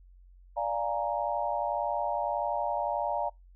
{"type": "chord", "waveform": "sine", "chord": "Bb dominant seventh", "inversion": "first", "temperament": "equal", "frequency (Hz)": [587.3, 698.5, 830.6, 932.3], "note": ["D5", "F5", "Ab5", "Bb5"], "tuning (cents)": [0, 0, 0, 0], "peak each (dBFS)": [-33, -33, -34, -33], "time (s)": [0.56, 3.3], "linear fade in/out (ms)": 20, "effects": ["noise-tail reverb RT60 0.2 s tail -26 dB re dry", "added 45 Hz sine -52 dBFS peak until 3.55 s"]}